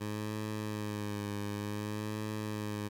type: tone with vibrato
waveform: 15% pulse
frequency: 104.9 Hz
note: G#2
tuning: 18 cents sharp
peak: -29 dBFS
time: 0-2.89 s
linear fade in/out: 20 ms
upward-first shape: sine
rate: 0.55 Hz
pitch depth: 40 cents each way
effects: 11-bit